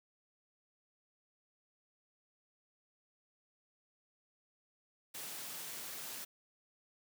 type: high-pass noise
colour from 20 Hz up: white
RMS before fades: -45 dBFS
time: 5.14-6.25 s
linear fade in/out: 10 ms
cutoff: 110 Hz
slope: 48 dB/octave
effects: none